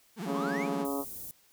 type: tone with vibrato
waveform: 35% pulse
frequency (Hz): 196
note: G3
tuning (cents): 0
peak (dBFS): -33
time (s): 0.16-0.87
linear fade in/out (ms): 50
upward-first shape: sine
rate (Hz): 16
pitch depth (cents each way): 280
type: harmonic tone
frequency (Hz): 139.6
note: C#3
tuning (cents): +13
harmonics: 2 / 3 / 4 / 5 / 6 / 7 / 8 / 9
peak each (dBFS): -33 / -37 / -39 / -41 / -43 / -44 / -45 / -46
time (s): 0.25-1.05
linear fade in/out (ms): 50
type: exponential sweep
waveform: triangle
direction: up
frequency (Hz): 949 to 2559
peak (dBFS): -34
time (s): 0.32-0.68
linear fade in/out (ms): 50
type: band-stop noise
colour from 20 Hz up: white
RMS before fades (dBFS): -42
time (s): 0.85-1.31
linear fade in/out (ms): 0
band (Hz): 350 to 10000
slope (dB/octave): 12
effects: white hiss -64 dBFS RMS until 1.52 s